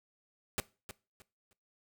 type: noise with echo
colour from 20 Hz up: pink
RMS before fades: -33 dBFS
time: 0.58-0.6 s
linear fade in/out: 0 ms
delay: 310 ms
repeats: 3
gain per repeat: -12 dB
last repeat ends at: 1.53 s
effects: noise-tail reverb RT60 0.3 s tail -20 dB re dry